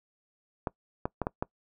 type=clicks; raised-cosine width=1 ms; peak=-15 dBFS; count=5; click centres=0.672 / 1.055 / 1.217 / 1.269 / 1.425 s; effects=noise-tail reverb RT60 0.1 s tail -23 dB re dry